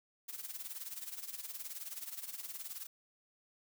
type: noise with tremolo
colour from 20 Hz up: blue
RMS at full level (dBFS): -42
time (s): 0.28-2.87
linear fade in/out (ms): 10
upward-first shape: sine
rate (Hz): 19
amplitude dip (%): 75
effects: none